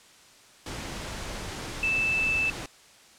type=tone in noise; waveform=sine; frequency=2637 Hz; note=E7; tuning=in tune; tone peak=-23 dBFS; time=1.83-2.5 s; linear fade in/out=2 ms; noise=pink; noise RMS=-36 dBFS; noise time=0.66-2.66 s; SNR=+10 dB; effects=white hiss -54 dBFS RMS until 3.18 s + low-pass 8000 Hz 12 dB/octave